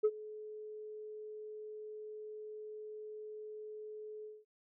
sine tone with ADSR envelope, 427.7 Hz, A4, 49 cents flat, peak -22 dBFS, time 0.03-4.45 s, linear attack 20 ms, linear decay 51 ms, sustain -22 dB, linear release 210 ms, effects tanh soft clip ceiling -23 dBFS

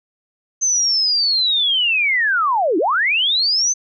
sine linear two-way sweep, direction down then up, 6272 to 293.7 to 6272 Hz, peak -14 dBFS, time 0.61-3.74 s, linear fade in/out 20 ms, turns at 2.78 s, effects none

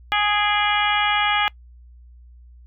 harmonic tone with a mistuned harmonic, 415.3 Hz, G#4, in tune, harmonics 2 / 3 / 4 / 5 / 6 / 7 / 8, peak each -22 / -24 / -25 / -26 / -27 / -27 / -28 dBFS, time 0.12-1.48 s, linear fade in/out 0 ms, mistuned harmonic 6, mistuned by -67 cents, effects noise-tail reverb RT60 0.1 s tail -24 dB re dry + added 60 Hz sine -43 dBFS peak until 2.66 s

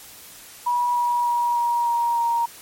sine tone with pitch steps, 969 / 962.3 / 955.7 / 949.1 / 942.5 / 936 Hz, B5 / B5 / A#5 / A#5 / A#5 / A#5, -33 / -45 / +43 / +31 / +19 / +7 cents, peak -18 dBFS, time 0.66-2.46 s, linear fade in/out 10 ms, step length 300 ms, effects white hiss -43 dBFS RMS until 2.61 s + MP3 64 kbps

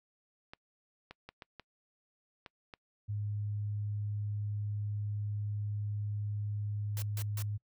clicks, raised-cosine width 0.3 ms, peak -30 dBFS, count 7, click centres 0.535 / 1.11 / 1.29 / 1.422 / 1.597 / 2.462 / 2.738 s
sine tone, 103.83 Hz, G#2, in tune, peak -33 dBFS, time 3.08-7.58 s, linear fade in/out 20 ms
white noise bursts, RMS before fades -43 dBFS, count 3, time 6.97-7.423 s, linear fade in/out 0 ms, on 51 ms, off 150 ms
effects noise-tail reverb RT60 0.1 s tail -26 dB re dry

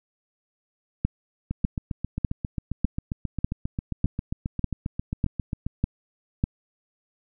two click trains, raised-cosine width 5 ms, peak -9 / -15 dBFS, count 10 / 32, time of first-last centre 1.05-6.439 / 1.51-5.665 s, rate 1.67 / 7.46 Hz, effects none

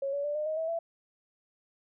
sine tone with pitch steps, 550 / 568.1 / 586.8 / 606 / 626 / 646.6 / 667.8 Hz, C#5 / C#5 / D5 / D#5 / D#5 / E5 / E5, -14 / +42 / -2 / -46 / +10 / -34 / +22 cents, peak -29 dBFS, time 0.02-0.79 s, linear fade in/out 5 ms, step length 110 ms, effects none

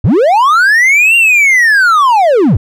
triangle linear two-way sweep, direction up then down, 69.3 to 2794 to 69.3 Hz, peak -3 dBFS, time 0.04-2.57 s, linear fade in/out 5 ms, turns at 1.16 s, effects none

